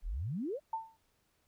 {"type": "exponential sweep", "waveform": "sine", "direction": "up", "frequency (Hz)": [31.19, 637], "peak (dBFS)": -34, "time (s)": [0.02, 0.6], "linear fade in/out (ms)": 50}
{"type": "tone with exponential decay", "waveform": "sine", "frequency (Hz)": 895, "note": "A5", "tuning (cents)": 29, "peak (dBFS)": -30, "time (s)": [0.73, 0.97], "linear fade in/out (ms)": 5, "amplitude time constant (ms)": 52}
{"effects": ["pink hiss -75 dBFS RMS until 1.47 s"]}